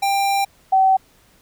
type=tone pair in turn; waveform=square / sine; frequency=792 / 764.3 Hz; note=G5 / G5; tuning=+18 / -44 cents; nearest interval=minor second; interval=62 cents; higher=first; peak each=-17 / -11 dBFS; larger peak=second; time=0.02-0.45 / 0.72-0.97 s; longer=first; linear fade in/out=10 ms; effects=pink hiss -55 dBFS RMS until 1.41 s